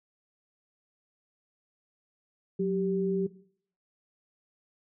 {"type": "tone pair together", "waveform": "sine", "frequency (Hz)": [184, 389.9], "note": ["F#3", "G4"], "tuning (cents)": [-9, -9], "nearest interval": "octave + minor second", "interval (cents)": 1300, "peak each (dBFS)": -28, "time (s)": [2.59, 3.27], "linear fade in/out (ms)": 10, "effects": ["noise-tail reverb RT60 0.6 s tail -18 dB re dry"]}